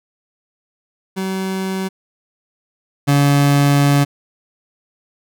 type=tone pair in turn; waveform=30% pulse; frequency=190 / 142.34 Hz; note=F#3 / C#3; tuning=+46 / +46 cents; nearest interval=perfect fourth; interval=500 cents; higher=first; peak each=-17 / -8 dBFS; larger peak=second; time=1.16-1.89 / 3.07-4.05 s; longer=second; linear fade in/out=20 ms; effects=none